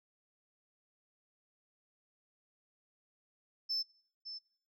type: tone with echo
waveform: sine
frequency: 5280 Hz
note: E8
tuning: 2 cents sharp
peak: -31 dBFS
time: 3.69-3.83 s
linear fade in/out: 20 ms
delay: 560 ms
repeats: 1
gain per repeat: -11 dB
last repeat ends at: 4.39 s
effects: noise-tail reverb RT60 0.6 s tail -25 dB re dry + tanh soft clip ceiling -29 dBFS